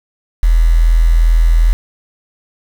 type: tone with quantisation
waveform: sine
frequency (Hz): 41.29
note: E1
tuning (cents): +4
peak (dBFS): -6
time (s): 0.43-1.73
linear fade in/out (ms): 0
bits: 5
effects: none